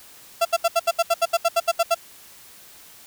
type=tone bursts; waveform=35% pulse; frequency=675 Hz; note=E5; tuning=41 cents sharp; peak=-14 dBFS; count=14; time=0.41-1.947 s; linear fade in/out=10 ms; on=42 ms; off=73 ms; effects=white hiss -47 dBFS RMS until 3.06 s